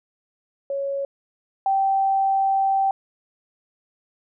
sine tone pair in turn, 554.4 / 778.3 Hz, C#5 / G5, 0 / -13 cents, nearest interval tritone, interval 587 cents, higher second, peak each -23 / -17 dBFS, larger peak second, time 0.7-1.05 / 1.66-2.91 s, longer second, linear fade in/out 2 ms, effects none

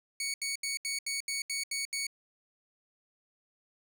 15% pulse tone bursts, 2233 Hz, C#7, 12 cents sharp, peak -25 dBFS, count 9, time 0.2-2.068 s, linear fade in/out 2 ms, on 140 ms, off 76 ms, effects none

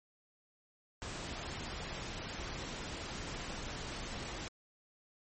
pink noise, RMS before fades -42 dBFS, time 1.02-4.48 s, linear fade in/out 0 ms, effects low-pass 10000 Hz 12 dB/octave + MP3 32 kbps

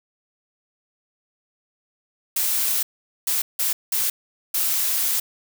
blue noise bursts at uneven times, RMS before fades -22 dBFS, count 5, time 2.36-2.83 / 3.27-3.42 / 3.59-3.73 / 3.92-4.1 / 4.54-5.2 s, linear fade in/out 5 ms, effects none

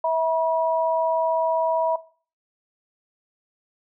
sine tone pair together, 650 / 965.6 Hz, E5 / B5, -24 / -39 cents, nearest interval perfect fifth, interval 685 cents, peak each -22 dBFS, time 0.04-1.96 s, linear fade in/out 5 ms, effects noise-tail reverb RT60 0.4 s tail -17 dB re dry

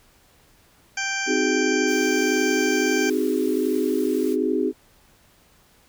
harmonic tone, 784 Hz, G5, in tune, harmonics 1 / 2 / 3 / 4 / 6 / 7 / 8 / 9, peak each -34 / -27 / -29 / -36 / -36 / -38 / -33 / -38 dBFS, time 0.97-3.1 s, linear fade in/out 5 ms
sine chord, Ab dominant seventh, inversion first, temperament just, 259.6 / 311.5 / 373.8 / 415.3 Hz, C4 / Eb4 / Gb4 / Ab4, -13 / +2 / +18 / 0 cents, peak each -25 dBFS, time 1.26-4.73 s, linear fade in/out 50 ms
white band-stop noise, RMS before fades -42 dBFS, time 1.86-4.37 s, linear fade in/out 50 ms, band 110 to 940 Hz, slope 48 dB/octave
effects pink hiss -57 dBFS RMS until 5.88 s

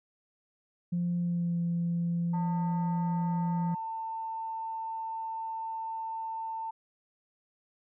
sine tone with pitch glide, 174.3 to 170.81 Hz, F3 to F3, -3 to -38 cents, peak -26 dBFS, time 0.92-3.75 s, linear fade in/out 10 ms, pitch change -35 cents, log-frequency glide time 1.17-1.59 s
sine tone, 896 Hz, A5, 31 cents sharp, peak -33 dBFS, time 2.33-6.71 s, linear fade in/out 10 ms
effects tanh soft clip ceiling -23 dBFS

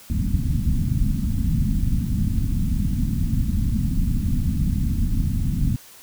pink low-pass noise, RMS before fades -21 dBFS, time 0.1-5.76 s, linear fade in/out 0 ms, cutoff 250 Hz, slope 48 dB/octave, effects white hiss -46 dBFS RMS until 6.02 s

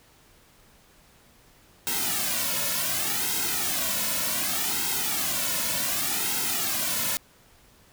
white noise with flanger, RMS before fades -27 dBFS, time 1.87-7.17 s, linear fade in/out 0 ms, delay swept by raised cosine 1.7 to 2.55 ms, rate 0.67 Hz, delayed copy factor -1, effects pink hiss -57 dBFS RMS until 7.92 s

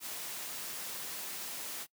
white noise, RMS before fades -41 dBFS, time 0-1.87 s, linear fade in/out 50 ms, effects noise-tail reverb RT60 0.1 s tail -23 dB re dry + high-pass 150 Hz 12 dB/octave

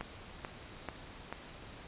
click train, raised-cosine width 0.5 ms, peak -23 dBFS, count 4, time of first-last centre 0.01-1.326 s, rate 2.28 Hz, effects pink hiss -50 dBFS RMS until 1.87 s + resampled to 8000 Hz

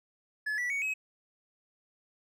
triangle tone with pitch steps, 1713 / 1956.4 / 2234 / 2552 Hz, A6 / B6 / C#7 / D#7, -47 / -17 / +13 / +43 cents, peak -28 dBFS, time 0.46-0.94 s, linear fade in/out 10 ms, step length 120 ms, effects none

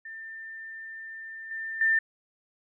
sine tone with level steps, 1793 Hz, A6, 32 cents sharp, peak -38 / -32 / -20 dBFS, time 0.05-1.99 s, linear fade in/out 5 ms, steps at 1.51 / 1.81 s, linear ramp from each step 2 ms, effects none

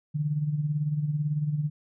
sine tone with tremolo, 149.3 Hz, D3, 29 cents sharp, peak -22 dBFS, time 0.14-1.7 s, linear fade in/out 20 ms, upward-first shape sine, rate 18 Hz, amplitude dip 60%, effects none

